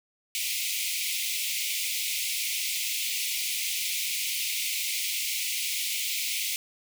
pink high-pass noise, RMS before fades -30 dBFS, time 0.35-6.56 s, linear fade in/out 0 ms, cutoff 2100 Hz, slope 96 dB/octave, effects none

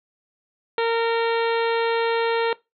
harmonic tone, 460 Hz, A#4, 23 cents flat, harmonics 1 / 2 / 3 / 4 / 5 / 6 / 7 / 8 / 9, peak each -20 / -26 / -30 / -32 / -34 / -36 / -37 / -38 / -39 dBFS, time 0.78-2.53 s, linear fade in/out 2 ms, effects noise-tail reverb RT60 0.2 s tail -20 dB re dry

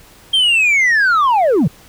sine linear sweep, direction down, 3209 to 117.8 Hz, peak -7 dBFS, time 0.33-1.68 s, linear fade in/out 10 ms, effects tanh soft clip ceiling -9 dBFS + pink hiss -44 dBFS RMS until 1.88 s

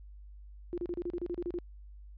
sine tone bursts, 349.2 Hz, F4, in tune, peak -32 dBFS, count 11, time 0.73-1.587 s, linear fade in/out 0 ms, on 47 ms, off 34 ms, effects added 50 Hz sine -47 dBFS peak until 2.17 s + resampled to 11025 Hz

